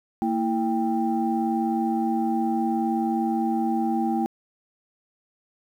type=tone cluster; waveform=sine; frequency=229 / 328.3 / 790 Hz; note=A#3 / E4 / G5; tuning=-31 / -7 / +13 cents; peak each=-24 / -26 / -26 dBFS; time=0.22-4.26 s; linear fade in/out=0 ms; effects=tanh soft clip ceiling -12 dBFS + 9-bit